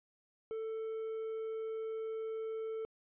triangle tone, 443.4 Hz, A4, 13 cents sharp, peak -35 dBFS, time 0.51-2.85 s, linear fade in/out 0 ms, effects resampled to 8000 Hz

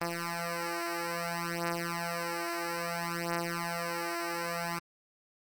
5% pulse beating tone pair, 170 / 170.6 Hz, F3 / F3, -46 / -40 cents, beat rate 0.6 Hz, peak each -24 dBFS, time 0.01-4.79 s, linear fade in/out 5 ms, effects Opus 24 kbps

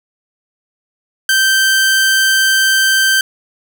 sawtooth tone, 1559 Hz, G6, 10 cents flat, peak -6 dBFS, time 1.29-3.21 s, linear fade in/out 2 ms, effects none

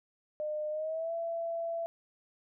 sine tone with pitch glide, 607 to 669.6 Hz, D#5 to E5, -43 to +27 cents, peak -32 dBFS, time 0.4-1.86 s, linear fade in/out 0 ms, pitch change +170 cents, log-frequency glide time 0.7-1.13 s, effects none

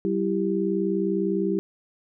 sine tone cluster, 192.4 / 334.4 / 394.3 Hz, G3 / E4 / G4, -32 / +25 / +10 cents, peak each -26 dBFS, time 0.05-1.59 s, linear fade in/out 0 ms, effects none

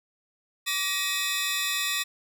sawtooth tone cluster, 1154 / 1892 / 2539 / 3542 / 4014 Hz, D6 / A#6 / D#7 / A7 / B7, -31 / +25 / +34 / +11 / +27 cents, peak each -33 / -28 / -28 / -28 / -32 dBFS, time 0.66-2.04 s, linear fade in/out 20 ms, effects none

